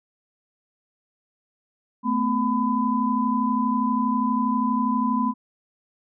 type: tone cluster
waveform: sine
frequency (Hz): 220.4 / 252.8 / 1004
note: A3 / B3 / B5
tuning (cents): +3 / +41 / +28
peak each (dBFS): -24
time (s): 2.03-5.34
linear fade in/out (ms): 50
effects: none